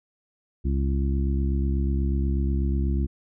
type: harmonic tone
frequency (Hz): 68.2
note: C#2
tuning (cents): -28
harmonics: 1 / 2 / 3 / 4 / 5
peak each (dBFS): -22 / -31 / -31 / -35 / -35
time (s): 0.64-3.07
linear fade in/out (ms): 20
effects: none